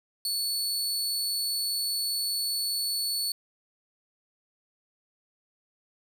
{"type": "tone with amplitude modulation", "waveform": "sawtooth", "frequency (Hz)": 4435, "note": "C#8", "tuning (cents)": 0, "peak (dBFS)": -23, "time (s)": [0.25, 3.32], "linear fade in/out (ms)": 2, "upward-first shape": "sine", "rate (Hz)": 198, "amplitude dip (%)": 30, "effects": []}